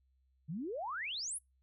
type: exponential sweep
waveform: sine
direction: up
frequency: 139.8 to 11470 Hz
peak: -37 dBFS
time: 0.48-1.39 s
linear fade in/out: 20 ms
effects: noise-tail reverb RT60 0.2 s tail -26 dB re dry + added 65 Hz sine -70 dBFS peak until 1.62 s